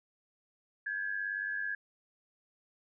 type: tone pair together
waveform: sine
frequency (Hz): 1596.9 / 1695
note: G6 / G#6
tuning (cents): +32 / +35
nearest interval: minor second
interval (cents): 103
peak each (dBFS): -37 / -35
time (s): 0.86-1.75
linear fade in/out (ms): 5
effects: none